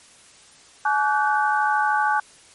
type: tone cluster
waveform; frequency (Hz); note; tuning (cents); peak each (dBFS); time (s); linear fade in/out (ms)
sine; 850 / 1148 / 1479 / 1552; G#5 / D6 / F#6 / G6; +40 / -40 / -1 / -18; -20 / -25 / -24 / -27; 0.85-2.2; 5
effects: white hiss -50 dBFS RMS until 2.54 s + MP3 48 kbps